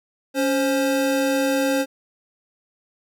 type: tone pair together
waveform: square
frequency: 278.2 / 528 Hz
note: C#4 / C5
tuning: +6 / +16 cents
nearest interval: major seventh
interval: 1110 cents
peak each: -22 dBFS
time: 0.34-1.86 s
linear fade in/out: 50 ms
effects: none